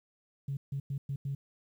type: tone bursts at uneven times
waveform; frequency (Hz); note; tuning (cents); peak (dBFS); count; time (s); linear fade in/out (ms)
sine; 138.4; C#3; -2; -31; 5; 0.48-0.57 / 0.72-0.8 / 0.9-0.98 / 1.09-1.16 / 1.25-1.35; 5
effects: tanh soft clip ceiling -27 dBFS + 11-bit